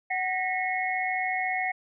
sine tone cluster, 746 / 1856 / 1970 / 2172 Hz, F#5 / A#6 / B6 / C#7, +14 / -8 / -5 / -36 cents, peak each -29 / -34 / -35 / -30 dBFS, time 0.1-1.72 s, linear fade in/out 10 ms, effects none

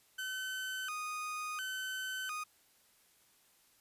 30% pulse tone with vibrato, 1374 Hz, F6, 29 cents flat, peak -35 dBFS, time 0.18-2.44 s, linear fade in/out 10 ms, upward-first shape square, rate 0.71 Hz, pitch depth 180 cents each way, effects white hiss -68 dBFS RMS until 3.8 s + resampled to 32000 Hz

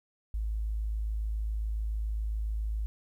sine tone, 53.6 Hz, A1, 45 cents flat, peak -29 dBFS, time 0.34-2.86 s, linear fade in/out 0 ms, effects 11-bit

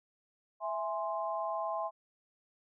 sine chord, E augmented, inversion none, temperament equal, 659.3 / 830.6 / 1046.5 Hz, E5 / G#5 / B#5, 0 / 0 / 0 cents, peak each -36 / -38 / -37 dBFS, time 0.6-1.91 s, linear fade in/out 50 ms, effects none

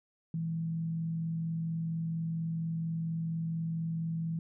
sine tone with frequency modulation, 163.8 Hz, E3, 11 cents flat, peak -31 dBFS, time 0.34-4.39 s, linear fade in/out 2 ms, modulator 44.3 Hz, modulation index 0.25, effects none

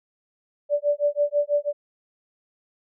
sine tone with tremolo, 583 Hz, D5, 13 cents flat, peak -16 dBFS, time 0.69-1.73 s, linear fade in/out 50 ms, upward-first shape sine, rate 6.1 Hz, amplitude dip 100%, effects none

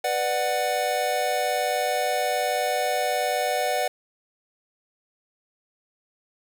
square chord, B minor, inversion none, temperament just, 493.9 / 592.7 / 740.8 Hz, B4 / D5 / F#5, 0 / +16 / +2 cents, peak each -30 / -28 / -26 dBFS, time 0.04-3.88 s, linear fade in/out 5 ms, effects 9-bit

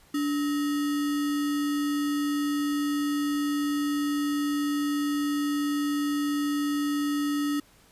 sine tone with sample-and-hold, 290.5 Hz, D4, 19 cents flat, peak -24 dBFS, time 0.14-7.6 s, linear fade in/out 5 ms, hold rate 1575 Hz, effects pink hiss -58 dBFS RMS until 7.91 s + resampled to 32000 Hz

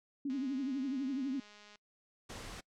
sine tone with vibrato, 268.5 Hz, C4, 45 cents sharp, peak -33 dBFS, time 0.25-1.4 s, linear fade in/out 5 ms, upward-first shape triangle, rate 12 Hz, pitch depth 140 cents each way
click train, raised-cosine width 0.2 ms, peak -40 dBFS, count 304, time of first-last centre 0.3-1.757 s, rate 208 Hz
pink noise, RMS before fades -46 dBFS, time 2.29-2.61 s, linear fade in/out 10 ms
effects noise-tail reverb RT60 0.1 s tail -24 dB re dry + low-pass 8000 Hz 12 dB/octave

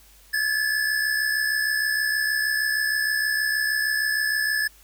square tone pair together, 1661.2 / 1727.6 Hz, G#6 / A6, 0 / -32 cents, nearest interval minor second, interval 68 cents, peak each -29 / -23 dBFS, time 0.33-4.68 s, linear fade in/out 10 ms, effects added 50 Hz sine -54 dBFS peak until 4.83 s + white hiss -54 dBFS RMS until 4.83 s

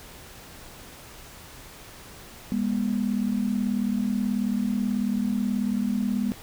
sine tone pair together, 203.2 / 241.6 Hz, G#3 / B3, -38 / -38 cents, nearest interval minor third, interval 300 cents, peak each -25 / -26 dBFS, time 2.52-6.32 s, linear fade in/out 0 ms, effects pink hiss -45 dBFS RMS until 6.42 s

